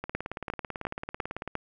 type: two click trains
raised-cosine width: 0.5 ms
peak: -15 / -19 dBFS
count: 5 / 27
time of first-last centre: 0.15-1.554 / 0.04-1.476 s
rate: 2.85 / 18.1 Hz
effects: none